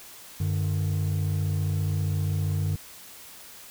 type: tone pair together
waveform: triangle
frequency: 95.5 / 150.55 Hz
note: G2 / D3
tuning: -45 / +43 cents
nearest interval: minor sixth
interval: 788 cents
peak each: -22 / -25 dBFS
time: 0.4-2.76 s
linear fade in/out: 5 ms
effects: tanh soft clip ceiling -18 dBFS + white hiss -46 dBFS RMS until 3.7 s